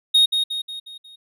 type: tone with echo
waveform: triangle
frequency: 3729 Hz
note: A#7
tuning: in tune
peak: -10 dBFS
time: 0.14-0.26 s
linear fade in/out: 10 ms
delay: 180 ms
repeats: 5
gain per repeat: -6 dB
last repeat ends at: 1.16 s
effects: none